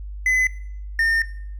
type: tone pair in turn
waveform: triangle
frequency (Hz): 2022 / 1819.3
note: B6 / A#6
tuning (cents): +40 / -43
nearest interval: major second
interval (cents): 183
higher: first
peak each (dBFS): -14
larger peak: neither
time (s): 0.26-0.47 / 0.99-1.22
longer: second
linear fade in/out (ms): 2
effects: noise-tail reverb RT60 0.6 s tail -17 dB re dry + added 50 Hz sine -30 dBFS peak until 1.59 s